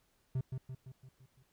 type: tone with echo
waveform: triangle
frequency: 130 Hz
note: C3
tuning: 11 cents flat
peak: -29 dBFS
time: 0.35-0.41 s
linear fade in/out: 5 ms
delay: 170 ms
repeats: 6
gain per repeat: -5 dB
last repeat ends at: 1.43 s
effects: pink hiss -74 dBFS RMS until 1.52 s